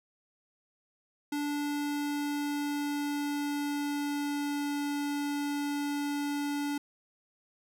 square tone with pitch glide, 291.1 to 288.3 Hz, D4 to D4, -15 to -32 cents, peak -31 dBFS, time 1.32-6.78 s, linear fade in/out 5 ms, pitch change -17 cents, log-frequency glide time 1.42-4.81 s, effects none

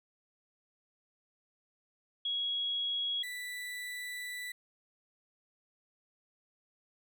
sine / 35% pulse tone pair in turn, 3322 / 1975.3 Hz, G#7 / B6, 0 / 0 cents, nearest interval major sixth, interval 900 cents, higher first, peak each -31 / -37 dBFS, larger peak first, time 2.25-3.23 / 3.23-4.52 s, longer second, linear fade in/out 5 ms, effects none

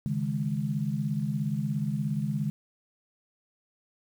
sine chord, C# suspended second, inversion none, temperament equal, 138.59 / 155.56 / 207.7 Hz, C#3 / D#3 / G#3, 0 / 0 / 0 cents, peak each -31 dBFS, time 0.06-2.5 s, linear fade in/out 0 ms, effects 9-bit

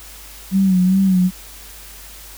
sine tone with vibrato, 187.8 Hz, F#3, 26 cents sharp, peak -11 dBFS, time 0.51-1.31 s, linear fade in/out 50 ms, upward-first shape sine, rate 2.5 Hz, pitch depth 59 cents each way, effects added 50 Hz sine -41 dBFS peak until 2.37 s + white hiss -39 dBFS RMS until 2.37 s

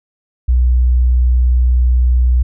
sine tone, 61.74 Hz, B1, in tune, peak -8 dBFS, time 0.48-2.43 s, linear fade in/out 10 ms, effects none

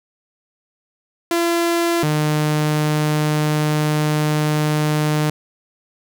sawtooth tone pair in turn, 340 / 151.76 Hz, F4 / D#3, -46 / -43 cents, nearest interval octave + major second, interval 1397 cents, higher first, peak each -12 dBFS, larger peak neither, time 1.31-2.03 / 2.03-5.3 s, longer second, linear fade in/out 2 ms, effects none

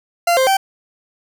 40% pulse tone with pitch steps, 690 / 524 / 775 Hz, F5 / C5 / G5, -21 / +2 / -20 cents, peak -11 dBFS, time 0.27-0.57 s, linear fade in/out 5 ms, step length 100 ms, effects none

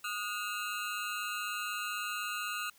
25% pulse ring-modulated tone, 1342 Hz, E6, 31 cents sharp, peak -28 dBFS, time 0.04-2.7 s, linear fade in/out 5 ms, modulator 104 Hz, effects white hiss -63 dBFS RMS until 2.78 s

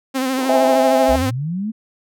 sawtooth tone with vibrato, 261.6 Hz, C4, in tune, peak -14 dBFS, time 0.14-1.31 s, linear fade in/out 20 ms, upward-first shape sine, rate 13 Hz, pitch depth 45 cents each way
white band-pass noise, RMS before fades -31 dBFS, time 0.38-0.76 s, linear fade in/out 2 ms, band 270 to 1000 Hz, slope 96 dB/octave
sine chord, C augmented, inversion none, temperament just, 523.3 / 654.1 / 817.6 Hz, C5 / E5 / G#5, 0 / -14 / -27 cents, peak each -18 / -16 / -18 dBFS, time 0.49-1.16 s, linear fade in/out 5 ms
sine linear sweep, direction up, 51.5 to 227.1 Hz, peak -20 dBFS, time 1.08-1.72 s, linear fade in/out 20 ms
effects none

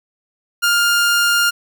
sawtooth tone, 1406 Hz, F6, 11 cents sharp, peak -9 dBFS, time 0.62-1.51 s, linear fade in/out 20 ms, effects none

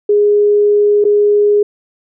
sine tone with dropouts, 413.6 Hz, G#4, 7 cents flat, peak -7 dBFS, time 0.09-1.63 s, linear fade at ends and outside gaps 5 ms, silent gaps 1.042-1.05 s, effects none

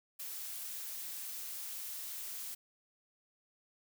blue noise, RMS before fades -43 dBFS, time 0.19-2.55 s, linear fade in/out 10 ms, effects none

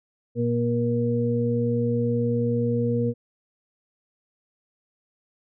harmonic tone, 118.8 Hz, A#2, 33 cents sharp, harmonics 1 / 2 / 4, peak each -25 / -25 / -25 dBFS, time 0.35-3.14 s, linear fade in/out 50 ms, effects none

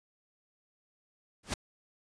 pink noise with exponential growth, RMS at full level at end -27 dBFS, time 1.43-1.54 s, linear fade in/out 5 ms, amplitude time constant 23 ms, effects resampled to 22050 Hz

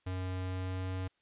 square tone with pitch glide, 92.5 to 93.2 Hz, F#2 to F#2, 0 to +13 cents, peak -35 dBFS, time 0.06-1.08 s, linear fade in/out 10 ms, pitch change +13 cents, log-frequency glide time 0.42-0.91 s, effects white hiss -75 dBFS RMS until 1.21 s + resampled to 8000 Hz

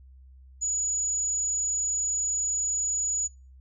sine tone, 6890 Hz, A8, 37 cents flat, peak -25 dBFS, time 0.61-3.28 s, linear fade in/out 20 ms, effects noise-tail reverb RT60 0.3 s tail -23 dB re dry + added 65 Hz sine -48 dBFS peak until 3.6 s

